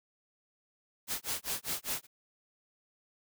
white noise with tremolo, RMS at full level -33 dBFS, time 1.07-2.07 s, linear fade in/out 50 ms, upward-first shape sine, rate 5 Hz, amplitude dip 100%, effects none

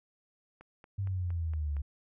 click train, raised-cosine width 0.5 ms, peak -37 dBFS, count 6, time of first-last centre 0.61-1.767 s, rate 4.32 Hz
sine exponential sweep, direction down, 100.2 to 69.7 Hz, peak -30 dBFS, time 0.98-1.82 s, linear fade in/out 10 ms
effects none

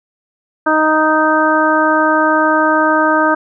harmonic tone, 311.1 Hz, D#4, in tune, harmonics 1 / 2 / 3 / 4 / 5, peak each -16 / -16 / -16 / -16 / -16 dBFS, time 0.66-3.35 s, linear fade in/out 10 ms, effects none

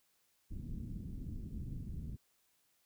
pink low-pass noise, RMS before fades -43 dBFS, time 0.5-2.17 s, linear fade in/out 20 ms, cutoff 240 Hz, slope 24 dB/octave, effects white hiss -75 dBFS RMS until 2.85 s

